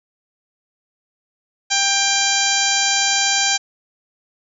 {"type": "harmonic tone with a mistuned harmonic", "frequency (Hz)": 792, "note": "G5", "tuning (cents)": 18, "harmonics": [1, 2, 3, 4, 5, 6, 7, 8, 9], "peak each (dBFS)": [-24, -24, -24, -24, -24, -24, -24, -24, -24], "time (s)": [1.7, 3.58], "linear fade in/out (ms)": 20, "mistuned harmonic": 7, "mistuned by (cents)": 22, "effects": []}